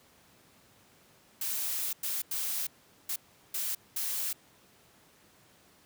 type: noise bursts at uneven times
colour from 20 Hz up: blue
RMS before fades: -33 dBFS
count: 6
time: 1.41-1.93 / 2.03-2.22 / 2.31-2.67 / 3.09-3.16 / 3.54-3.75 / 3.96-4.33 s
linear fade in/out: 5 ms
effects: pink hiss -61 dBFS RMS until 5.85 s + high-pass 100 Hz 12 dB/octave